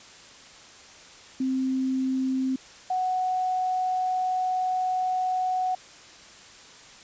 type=tone pair in turn; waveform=sine; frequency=261.8 / 740.5 Hz; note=C4 / F#5; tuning=+1 / +1 cents; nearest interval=octave + tritone; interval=1800 cents; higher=second; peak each=-23 dBFS; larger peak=neither; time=1.4-2.56 / 2.9-5.75 s; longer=second; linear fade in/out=5 ms; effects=white hiss -48 dBFS RMS until 7.03 s + resampled to 16000 Hz